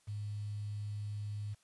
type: tone with quantisation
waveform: sine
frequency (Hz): 103.83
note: G#2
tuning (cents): 0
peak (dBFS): -37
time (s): 0.07-1.55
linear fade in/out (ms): 20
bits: 10
effects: white hiss -71 dBFS RMS until 1.63 s + resampled to 24000 Hz